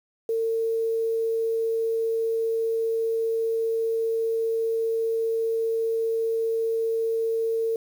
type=tone with quantisation; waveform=sine; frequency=452.5 Hz; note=A4; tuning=48 cents sharp; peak=-22 dBFS; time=0.29-7.76 s; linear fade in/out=2 ms; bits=8; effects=none